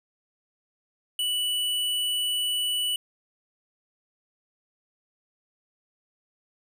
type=tone; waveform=square; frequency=2960 Hz; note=F#7; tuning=in tune; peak=-25 dBFS; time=1.19-2.96 s; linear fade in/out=2 ms; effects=none